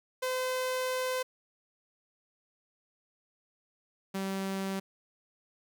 sawtooth tone pair in turn, 512 / 193.28 Hz, C5 / G3, -38 / -24 cents, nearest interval octave + perfect fourth, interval 1686 cents, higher first, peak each -26 / -28 dBFS, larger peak first, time 0.22-1.23 / 4.14-4.8 s, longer first, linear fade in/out 10 ms, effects 11-bit

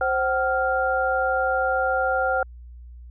sine tone cluster, 525 / 758 / 1397 Hz, C5 / F#5 / F6, +6 / +42 / 0 cents, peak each -24 dBFS, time 0.01-2.43 s, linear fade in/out 2 ms, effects added 60 Hz sine -39 dBFS peak until 3.1 s

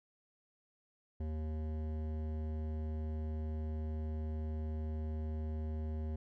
triangle tone with hard clipping, 77.78 Hz, D#2, in tune, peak -38 dBFS, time 1.2-6.16 s, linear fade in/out 5 ms, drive 18 dB, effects none

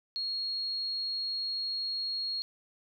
sine tone, 4293 Hz, C8, 44 cents sharp, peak -31 dBFS, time 0.16-2.42 s, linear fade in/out 0 ms, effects none

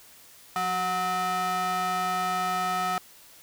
square ring-modulated tone, 277 Hz, C#4, 1 cent flat, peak -23 dBFS, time 0.56-2.98 s, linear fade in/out 0 ms, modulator 1010 Hz, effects white hiss -52 dBFS RMS until 3.42 s

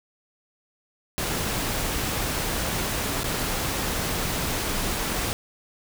pink noise with dropouts, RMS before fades -27 dBFS, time 1.18-5.33 s, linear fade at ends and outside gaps 0 ms, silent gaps 3.233-3.242 s, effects none

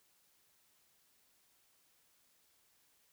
silence, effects white hiss -72 dBFS RMS until 3.12 s

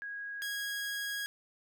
sine / sawtooth tone pair in turn, 1648 / 1648 Hz, G#6 / G#6, -14 / -14 cents, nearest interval unison, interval 0 cents, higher neither, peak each -38 / -31 dBFS, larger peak second, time 0.02-0.42 / 0.42-1.26 s, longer second, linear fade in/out 0 ms, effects none

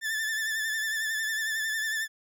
40% pulse tone with vibrato, 1760 Hz, A6, in tune, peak -27 dBFS, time 0.01-2.08 s, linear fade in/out 50 ms, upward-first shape sine, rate 11 Hz, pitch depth 43 cents each way, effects none

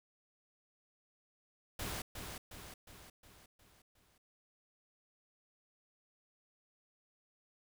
pink noise with echo, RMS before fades -41 dBFS, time 1.79-2.02 s, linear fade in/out 5 ms, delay 360 ms, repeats 6, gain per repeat -5 dB, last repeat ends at 4.18 s, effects none

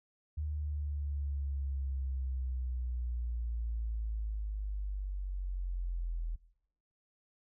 sine linear sweep, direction down, 75.9 to 40.91 Hz, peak -33 dBFS, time 0.37-6.36 s, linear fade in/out 10 ms, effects noise-tail reverb RT60 0.9 s tail -21 dB re dry

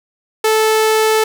sawtooth tone, 437.3 Hz, A4, 11 cents flat, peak -7 dBFS, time 0.44-1.24 s, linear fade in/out 5 ms, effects none

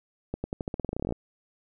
accelerating click train, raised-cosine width 2 ms, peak -17 dBFS, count 18, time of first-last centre 0.34-1.124 s, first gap 100 ms, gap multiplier 0.89, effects none

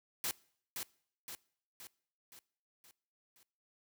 white noise with echo, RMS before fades -36 dBFS, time 0.24-0.31 s, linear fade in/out 0 ms, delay 520 ms, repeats 6, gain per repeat -5 dB, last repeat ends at 3.43 s, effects noise-tail reverb RT60 0.6 s tail -23 dB re dry + high-pass 80 Hz 12 dB/octave

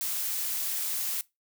blue noise, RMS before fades -31 dBFS, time 0.01-1.21 s, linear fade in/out 0 ms, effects noise-tail reverb RT60 0.2 s tail -21 dB re dry

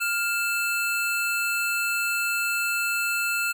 square tone pair together, 1403.3 / 2649 Hz, F6 / E7, +8 / +8 cents, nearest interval major seventh, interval 1100 cents, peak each -27 dBFS, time 0-3.53 s, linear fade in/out 20 ms, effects none

